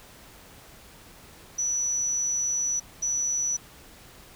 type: tone bursts at uneven times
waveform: sine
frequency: 5920 Hz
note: F#8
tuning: in tune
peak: -24 dBFS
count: 2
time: 1.58-2.8 / 3.02-3.57 s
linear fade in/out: 10 ms
effects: pink hiss -50 dBFS RMS until 4.35 s